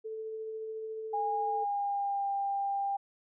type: tone with tremolo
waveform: sine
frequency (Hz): 440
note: A4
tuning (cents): 0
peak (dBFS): -35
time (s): 0.04-1.65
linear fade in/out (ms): 20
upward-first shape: triangle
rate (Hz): 14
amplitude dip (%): 25
type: tone with pitch glide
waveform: sine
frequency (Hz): 818 to 795.6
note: G#5 to G5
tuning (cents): -26 to +25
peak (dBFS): -29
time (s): 1.13-2.97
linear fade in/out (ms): 10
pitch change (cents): -49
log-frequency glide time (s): 1.4-2.3
effects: none